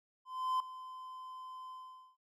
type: tone with ADSR envelope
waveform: triangle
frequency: 1028 Hz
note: C6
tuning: 31 cents flat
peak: -27 dBFS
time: 0.25-2.17 s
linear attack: 350 ms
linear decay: 3 ms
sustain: -16 dB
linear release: 460 ms
effects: none